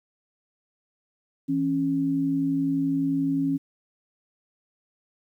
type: tone pair together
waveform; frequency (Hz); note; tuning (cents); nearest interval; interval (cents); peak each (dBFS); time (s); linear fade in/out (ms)
sine; 163.63 / 275.2; E3 / C#4; -12 / -12; major sixth; 900; -30 / -22; 1.48-3.58; 20
effects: 10-bit